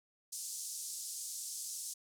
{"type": "band-pass noise", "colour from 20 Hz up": "white", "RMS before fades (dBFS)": -43, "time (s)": [0.32, 1.94], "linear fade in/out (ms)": 10, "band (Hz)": [5300, 9900], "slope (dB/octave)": 24, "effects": []}